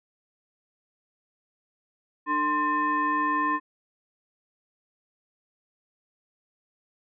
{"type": "tone with frequency modulation", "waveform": "sine", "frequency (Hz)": 1046.5, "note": "C6", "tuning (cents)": 0, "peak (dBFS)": -22, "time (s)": [2.26, 3.6], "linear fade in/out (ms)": 50, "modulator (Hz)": 747, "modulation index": 0.87, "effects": []}